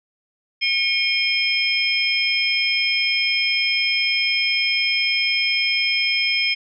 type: tone cluster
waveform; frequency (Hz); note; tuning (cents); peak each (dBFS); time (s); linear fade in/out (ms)
sine; 2186 / 2416 / 3180 / 5160; C#7 / D7 / G7 / E8; -25 / +48 / +24 / -38; -23; 0.61-6.55; 20
effects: none